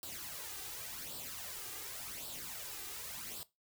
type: noise with flanger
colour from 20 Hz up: white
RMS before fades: -45 dBFS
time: 0.03-3.43 s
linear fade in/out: 0 ms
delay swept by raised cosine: 0.23 to 2.53 ms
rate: 0.89 Hz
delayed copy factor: +0.65
effects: noise-tail reverb RT60 0.2 s tail -17 dB re dry